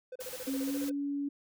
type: tone bursts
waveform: triangle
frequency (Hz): 508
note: B4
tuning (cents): +49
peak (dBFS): -37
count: 12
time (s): 0.12-0.915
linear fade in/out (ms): 5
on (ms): 36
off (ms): 33
type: noise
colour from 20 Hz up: white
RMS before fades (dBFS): -44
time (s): 0.2-0.9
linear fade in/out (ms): 10
type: tone with pitch glide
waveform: sine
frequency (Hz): 271.2 to 283.5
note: C#4 to C#4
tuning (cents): -38 to +39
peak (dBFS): -31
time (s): 0.47-1.29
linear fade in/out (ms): 10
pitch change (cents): +77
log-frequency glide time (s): 0.61-0.79
effects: none